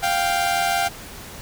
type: tone pair together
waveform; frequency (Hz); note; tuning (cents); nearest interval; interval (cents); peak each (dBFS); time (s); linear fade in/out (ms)
sawtooth; 698.4 / 784; F5 / G5; 0 / 0; major second; 200; -18; 0.02-0.89; 20
effects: pink hiss -38 dBFS RMS until 1.41 s